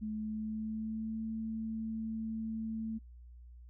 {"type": "tone with pitch glide", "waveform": "sine", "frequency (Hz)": [214.8, 222], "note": ["A3", "A3"], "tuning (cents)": [-41, 16], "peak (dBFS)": -35, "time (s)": [0.01, 2.99], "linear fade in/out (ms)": 20, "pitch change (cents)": 57, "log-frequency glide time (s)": [0.13, 1.24], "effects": ["noise-tail reverb RT60 0.1 s tail -25 dB re dry", "added 60 Hz sine -50 dBFS peak until 3.69 s"]}